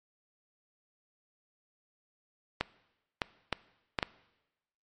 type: clicks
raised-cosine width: 0.3 ms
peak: -12 dBFS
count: 5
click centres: 2.61 / 3.218 / 3.527 / 3.988 / 4.028 s
effects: noise-tail reverb RT60 1.0 s tail -20 dB re dry + MP3 48 kbps